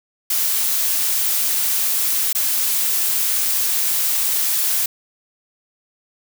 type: noise with dropouts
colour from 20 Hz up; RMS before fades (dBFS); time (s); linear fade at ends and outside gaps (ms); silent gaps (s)
blue; -19; 0.3-4.86; 5; 2.329-2.349
effects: none